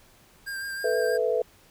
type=tone with vibrato; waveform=square; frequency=1595 Hz; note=G6; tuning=30 cents sharp; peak=-32 dBFS; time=0.46-1.18 s; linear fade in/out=20 ms; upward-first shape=sine; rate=6.3 Hz; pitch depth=21 cents each way
type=chord; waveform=sine; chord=A suspended second; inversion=none; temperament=equal; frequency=440 / 493.9 / 659.3 Hz; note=A4 / B4 / E5; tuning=0 / 0 / 0 cents; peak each=-26 / -25 / -29 dBFS; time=0.84-1.42 s; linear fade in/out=5 ms
effects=pink hiss -57 dBFS RMS until 1.7 s